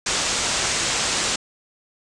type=low-pass noise; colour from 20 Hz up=white; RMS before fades=-23 dBFS; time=0.06-1.36 s; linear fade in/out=5 ms; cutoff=8200 Hz; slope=48 dB/octave; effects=resampled to 24000 Hz